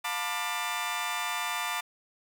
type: chord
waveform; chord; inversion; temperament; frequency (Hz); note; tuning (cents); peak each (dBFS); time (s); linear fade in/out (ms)
20% pulse; B half-diminished seventh; second; just; 711.2 / 889 / 987.8 / 1185.3; F5 / A5 / B5 / D6; +31 / +18 / 0 / +16; -33 / -31 / -32 / -29; 0.04-1.81; 10
effects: none